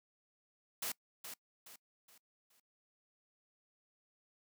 white noise with echo, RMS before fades -39 dBFS, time 0.82-0.92 s, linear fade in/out 5 ms, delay 420 ms, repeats 4, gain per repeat -8 dB, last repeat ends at 2.6 s, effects noise-tail reverb RT60 0.1 s tail -23 dB re dry + high-pass 150 Hz 12 dB/octave

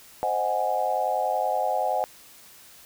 sine chord, Ab dominant seventh, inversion first, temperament equal, 523.3 / 622.3 / 740 / 830.6 Hz, C5 / Eb5 / Gb5 / Ab5, 0 / 0 / 0 / 0 cents, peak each -30 / -29 / -26 / -28 dBFS, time 0.23-2.04 s, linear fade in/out 0 ms, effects white hiss -50 dBFS RMS until 2.85 s

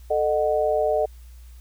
sine chord, D# diminished, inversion second, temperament equal with one note detuned, 440 / 611.6 / 740 Hz, A4 / D#5 / F#5, 0 / -30 / 0 cents, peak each -24 / -21 / -26 dBFS, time 0.1-1.06 s, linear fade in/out 10 ms, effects added 60 Hz sine -41 dBFS peak until 1.6 s + white hiss -58 dBFS RMS until 1.6 s

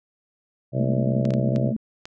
harmonic tone, 64.9 Hz, C2, 13 cents flat, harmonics 2 / 3 / 4 / 5 / 6 / 7 / 8 / 9 / 10, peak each -22 / -30 / -35 / -33 / -36 / -38 / -34 / -30 / -33 dBFS, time 0.72-1.74 s, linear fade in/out 50 ms
sine tone bursts, 220.9 Hz, A3, 7 cents sharp, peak -22 dBFS, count 11, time 0.79-1.765 s, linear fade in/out 2 ms, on 55 ms, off 37 ms
clicks, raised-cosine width 0.2 ms, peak -20 dBFS, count 5, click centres 1.253 / 1.306 / 1.338 / 1.561 / 2.055 s
effects none

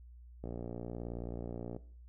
click train, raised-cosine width 2 ms, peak -28 dBFS, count 79, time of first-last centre 0.44-1.764 s, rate 58.9 Hz, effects noise-tail reverb RT60 0.5 s tail -18 dB re dry + added 60 Hz sine -51 dBFS peak until 2.08 s

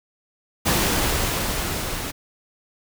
pink noise with level ramp, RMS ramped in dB -19 to -29 dBFS, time 0.65-2.12 s, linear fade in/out 20 ms, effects none

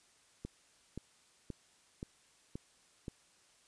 click train, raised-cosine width 3 ms, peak -28 dBFS, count 6, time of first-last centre 0.45-3.082 s, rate 1.9 Hz, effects white hiss -67 dBFS RMS until 3.67 s + resampled to 22050 Hz

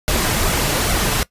pink noise with flanger, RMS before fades -18 dBFS, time 0.08-1.23 s, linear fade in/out 0 ms, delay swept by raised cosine 1.4 to 7 ms, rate 2.4 Hz, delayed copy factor +0.55, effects noise-tail reverb RT60 0.1 s tail -19 dB re dry + resampled to 32000 Hz

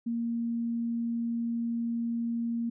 sine tone, 233.1 Hz, A#3, in tune, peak -28 dBFS, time 0.06-2.7 s, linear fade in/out 10 ms, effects none

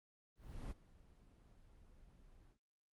brown noise with ADSR envelope, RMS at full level -44 dBFS, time 0.36-2.58 s, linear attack 350 ms, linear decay 22 ms, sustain -20 dB, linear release 93 ms, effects Opus 24 kbps

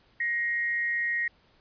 sine tone pair together, 1883.8 / 2119 Hz, A#6 / C7, +18 / +21 cents, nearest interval major second, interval 203 cents, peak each -26 / -34 dBFS, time 0.2-1.28 s, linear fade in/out 5 ms, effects pink hiss -63 dBFS RMS until 1.6 s + resampled to 11025 Hz

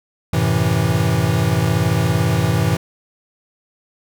square chord, F# half-diminished seventh, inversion none, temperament equal, 92.5 / 110 / 130.81 / 164.81 Hz, F#2 / A2 / C3 / E3, 0 / 0 / 0 / 0 cents, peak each -23 / -20 / -22 / -20 dBFS, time 0.33-2.77 s, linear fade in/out 5 ms, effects none

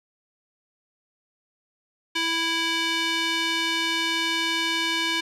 square tone with band-pass filter, 329.6 Hz, E4, in tune, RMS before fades -25 dBFS, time 2.15-5.21 s, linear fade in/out 10 ms, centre 3000 Hz, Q 1.5, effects none

